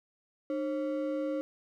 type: ring-modulated tone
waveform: triangle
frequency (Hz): 420.7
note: G#4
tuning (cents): +22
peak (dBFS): -25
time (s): 0.5-1.41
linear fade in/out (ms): 0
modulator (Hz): 118
effects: none